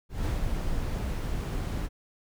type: noise with ADSR envelope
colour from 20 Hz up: brown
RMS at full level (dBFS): -27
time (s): 0.09-1.89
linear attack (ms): 170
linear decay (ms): 130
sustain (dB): -3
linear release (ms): 40
effects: none